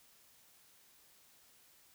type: silence
effects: white hiss -65 dBFS RMS until 1.94 s